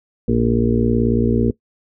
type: harmonic tone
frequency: 58.27 Hz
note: A#1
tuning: in tune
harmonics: 1 / 2 / 4 / 5 / 6 / 7 / 8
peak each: -23 / -21 / -17 / -24 / -25 / -23 / -23 dBFS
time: 0.28-1.51 s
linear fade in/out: 5 ms
effects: noise-tail reverb RT60 0.1 s tail -18 dB re dry